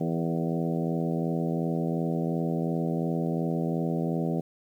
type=harmonic tone with a mistuned harmonic; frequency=82.8 Hz; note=E2; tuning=8 cents sharp; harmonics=2 / 3 / 4 / 5 / 6 / 7 / 8 / 9; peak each=-28 / -32 / -34 / -36 / -38 / -39 / -40 / -41 dBFS; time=0-4.41 s; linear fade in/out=10 ms; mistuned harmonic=6; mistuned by=-28 cents; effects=10-bit